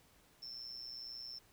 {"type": "tone with amplitude modulation", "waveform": "triangle", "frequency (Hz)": 5350, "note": "E8", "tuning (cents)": 25, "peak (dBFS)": -40, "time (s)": [0.42, 1.39], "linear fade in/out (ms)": 10, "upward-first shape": "sine", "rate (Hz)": 122, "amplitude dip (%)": 70, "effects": ["tanh soft clip ceiling -38 dBFS", "pink hiss -67 dBFS RMS until 1.52 s"]}